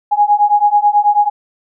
sine beating tone pair, 823 / 832.2 Hz, G#5 / G#5, -16 / +3 cents, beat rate 9.2 Hz, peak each -12 / -11 dBFS, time 0.11-1.3 s, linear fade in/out 20 ms, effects none

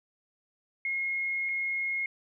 sine tone pair in turn, 2155 / 2155 Hz, C#7 / C#7, -49 / -49 cents, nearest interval unison, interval 0 cents, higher neither, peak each -28 dBFS, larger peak neither, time 0.85-1.49 / 1.49-2.06 s, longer first, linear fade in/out 2 ms, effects none

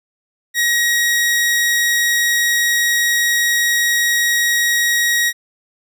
sawtooth tone, 1895 Hz, A#6, 28 cents sharp, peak -10 dBFS, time 0.54-5.33 s, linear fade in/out 50 ms, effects none

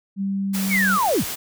sine tone with pitch glide, 196 to 193.64 Hz, G3 to G3, 0 to -21 cents, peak -21 dBFS, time 0.16-0.99 s, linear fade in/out 50 ms, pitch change -21 cents, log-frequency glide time 0.52-0.58 s
white noise, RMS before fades -29 dBFS, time 0.53-1.36 s, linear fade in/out 20 ms
sine linear sweep, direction down, 2349 to 32.15 Hz, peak -17 dBFS, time 0.69-1.25 s, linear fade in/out 50 ms
effects none

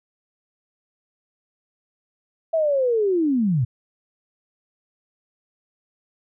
sine linear sweep, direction down, 663 to 110.2 Hz, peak -17 dBFS, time 2.53-3.65 s, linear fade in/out 10 ms, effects none

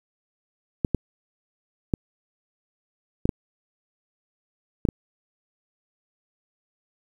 clicks, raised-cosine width 3 ms, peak -8 dBFS, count 7, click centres 0.848 / 0.947 / 1.938 / 3.255 / 3.292 / 4.852 / 4.888 s, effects 8-bit

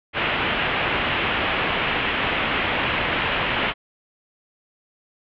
white low-pass noise, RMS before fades -23 dBFS, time 0.13-3.74 s, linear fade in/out 50 ms, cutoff 3100 Hz, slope 48 dB/octave, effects none

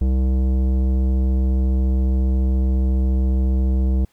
sine tone with tanh clipping, 64.8 Hz, C2, 16 cents flat, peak -17 dBFS, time 0.01-4.05 s, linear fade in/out 5 ms, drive 14 dB, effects pink hiss -61 dBFS RMS until 4.12 s

